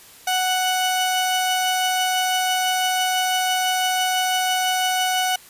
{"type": "tone pair together", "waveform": "sawtooth", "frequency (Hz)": [741, 2958], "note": ["F#5", "F#7"], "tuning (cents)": [2, -1], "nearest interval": "2 octaves", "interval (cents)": 2397, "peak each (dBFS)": [-16, -22], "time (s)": [0.27, 5.36], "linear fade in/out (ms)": 5, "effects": ["white hiss -46 dBFS RMS until 5.49 s", "resampled to 32000 Hz"]}